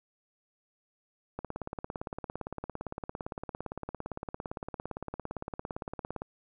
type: click train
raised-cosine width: 1 ms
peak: -22 dBFS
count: 86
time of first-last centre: 1.39-6.22 s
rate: 17.6 Hz
effects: none